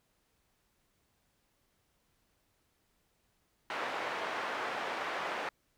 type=band-pass noise; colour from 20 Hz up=pink; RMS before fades=-37 dBFS; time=3.7-5.49 s; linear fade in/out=2 ms; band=620 to 2000 Hz; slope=12 dB/octave; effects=pink hiss -75 dBFS RMS until 5.77 s